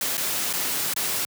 white noise with dropouts, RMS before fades -26 dBFS, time 0.01-1.25 s, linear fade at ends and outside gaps 1 ms, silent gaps 0.17-0.178 / 0.529-0.536 / 0.937-0.963 s, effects high-pass 100 Hz 12 dB/octave

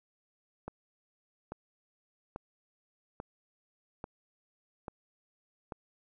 click train, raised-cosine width 1 ms, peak -25 dBFS, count 7, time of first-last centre 0.68-5.722 s, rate 1.19 Hz, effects none

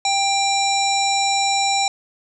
harmonic tone, 790 Hz, G5, 13 cents sharp, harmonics 1 / 3 / 5 / 7 / 9 / 10, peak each -19 / -25 / -23 / -27 / -26 / -33 dBFS, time 0.05-1.88 s, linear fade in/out 2 ms, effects none

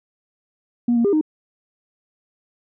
sine tone with pitch steps, 239.3 / 234.1 / 402.5 / 309.2 Hz, A#3 / A#3 / G4 / D#4, +46 / +8 / +46 / -11 cents, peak -13 dBFS, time 0.88-1.212 s, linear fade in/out 5 ms, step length 83 ms, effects tanh soft clip ceiling -11 dBFS

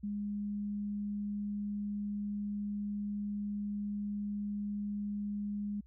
sine tone, 205.3 Hz, G#3, 20 cents flat, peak -34 dBFS, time 0.03-5.81 s, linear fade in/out 10 ms, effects added 62 Hz sine -56 dBFS peak until 5.86 s

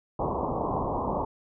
white low-pass noise, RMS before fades -29 dBFS, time 0.19-1.25 s, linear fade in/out 5 ms, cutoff 1100 Hz, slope 96 dB/octave, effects none

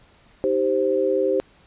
sine chord, C minor, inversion first, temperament equal with one note detuned, 314.9 / 392 / 523.3 Hz, Eb4 / G4 / C5, +21 / 0 / 0 cents, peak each -27 / -21 / -21 dBFS, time 0.44-1.4 s, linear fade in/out 0 ms, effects pink hiss -55 dBFS RMS until 1.66 s + resampled to 8000 Hz

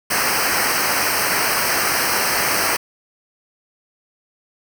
pink noise with comb filter, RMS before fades -19 dBFS, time 0.1-2.77 s, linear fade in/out 10 ms, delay 0.28 ms, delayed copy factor -1, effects none

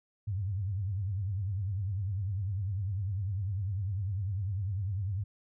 sine tone with vibrato, 97.8 Hz, G2, 4 cents flat, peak -30 dBFS, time 0.27-5.24 s, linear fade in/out 10 ms, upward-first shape triangle, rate 10 Hz, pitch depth 200 cents each way, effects none

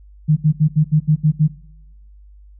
sine tone bursts, 153.1 Hz, D#3, 28 cents flat, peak -9 dBFS, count 8, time 0.28-1.48 s, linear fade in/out 20 ms, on 87 ms, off 72 ms, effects noise-tail reverb RT60 0.8 s tail -19 dB re dry + added 50 Hz sine -41 dBFS peak until 2.59 s

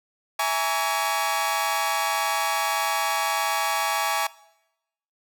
sawtooth chord, A# half-diminished seventh, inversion second, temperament equal with one note detuned, 659.3 / 830.6 / 932.3 / 1133.3 Hz, E5 / G#5 / A#5 / C#6, 0 / 0 / 0 / +38 cents, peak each -27 / -22 / -27 / -23 dBFS, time 0.39-4.27 s, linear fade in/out 5 ms, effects noise-tail reverb RT60 0.9 s tail -21 dB re dry

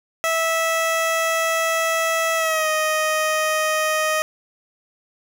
15% pulse tone with pitch glide, 654 to 623 Hz, E5 to D#5, -14 to +2 cents, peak -12 dBFS, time 0.24-4.22 s, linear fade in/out 0 ms, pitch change -84 cents, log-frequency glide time 2.36-2.68 s, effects none

